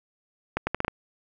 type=accelerating click train; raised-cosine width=0.5 ms; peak=-10 dBFS; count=6; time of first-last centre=0.57-0.881 s; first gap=100 ms; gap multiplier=0.76; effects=none

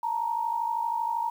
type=tone pair together; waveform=sine; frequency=886 / 938.7 Hz; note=A5 / A#5; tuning=+12 / +12 cents; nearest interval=minor second; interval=100 cents; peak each=-31 / -27 dBFS; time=0.03-1.3 s; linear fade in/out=5 ms; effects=9-bit

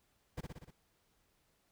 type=noise with echo; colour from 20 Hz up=brown; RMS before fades=-41 dBFS; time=0.37-0.41 s; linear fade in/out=10 ms; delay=60 ms; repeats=5; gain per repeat=-3 dB; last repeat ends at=0.71 s; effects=pink hiss -75 dBFS RMS until 1.71 s

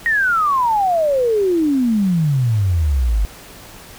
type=exponential sweep; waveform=sine; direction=down; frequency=1893 to 48.83 Hz; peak=-13 dBFS; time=0.06-3.25 s; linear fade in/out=0 ms; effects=pink hiss -39 dBFS RMS until 3.98 s

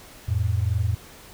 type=tone pair together; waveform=sine; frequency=87.31 / 110 Hz; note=F2 / A2; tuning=0 / 0 cents; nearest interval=major third; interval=400 cents; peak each=-23 dBFS; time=0.28-0.95 s; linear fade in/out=10 ms; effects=pink hiss -46 dBFS RMS until 1.33 s

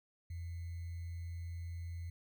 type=tone with sample-and-hold; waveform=sine; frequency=85 Hz; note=F2; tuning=46 cents flat; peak=-40 dBFS; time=0.3-2.1 s; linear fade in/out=5 ms; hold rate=2100 Hz; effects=none

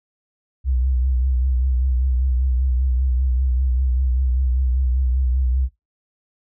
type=tone with vibrato; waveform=sine; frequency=63.7 Hz; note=C2; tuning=46 cents flat; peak=-16 dBFS; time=0.64-5.69 s; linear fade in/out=50 ms; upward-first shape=triangle; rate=5.1 Hz; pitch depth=78 cents each way; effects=noise-tail reverb RT60 0.2 s tail -20 dB re dry

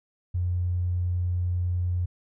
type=tone with tanh clipping; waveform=triangle; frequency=89 Hz; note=F2; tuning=33 cents sharp; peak=-23 dBFS; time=0.34-2.06 s; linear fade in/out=10 ms; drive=3 dB; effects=none

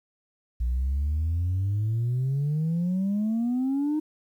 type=exponential sweep; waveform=sine; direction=up; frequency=58.27 to 311.1 Hz; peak=-21 dBFS; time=0.6-4 s; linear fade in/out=10 ms; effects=tanh soft clip ceiling -21 dBFS + 10-bit

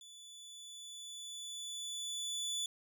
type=tone with level ramp; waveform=25% pulse; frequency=3468 Hz; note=A7; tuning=26 cents flat; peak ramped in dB=-49 to -31 dBFS; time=0.01-2.66 s; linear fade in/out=2 ms; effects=none

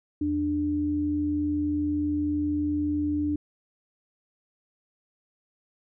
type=tone pair together; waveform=sine; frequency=83.1 / 296.1 Hz; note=E2 / D4; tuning=+15 / +14 cents; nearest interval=octave + minor seventh; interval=2199 cents; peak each=-33 / -24 dBFS; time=0.21-3.36 s; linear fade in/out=5 ms; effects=none

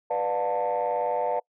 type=chord; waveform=sine; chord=B half-diminished seventh; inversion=none; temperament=just; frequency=493.9 / 592.7 / 711.2 / 889 Hz; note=B4 / D5 / F5 / A5; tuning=0 / +16 / +31 / +18 cents; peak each=-28 dBFS; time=0.1-1.4 s; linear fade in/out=10 ms; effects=noise-tail reverb RT60 0.1 s tail -26 dB re dry + tanh soft clip ceiling -18 dBFS

